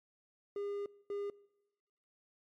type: tone bursts at uneven times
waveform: triangle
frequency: 405.1 Hz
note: G#4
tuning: 43 cents flat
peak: -34 dBFS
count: 2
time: 0.56-0.86 / 1.1-1.3 s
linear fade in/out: 2 ms
effects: noise-tail reverb RT60 1.0 s tail -23 dB re dry + MP3 64 kbps